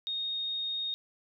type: tone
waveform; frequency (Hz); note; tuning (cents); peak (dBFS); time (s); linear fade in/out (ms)
sine; 3713; A#7; -8; -31; 0.07-0.94; 0
effects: none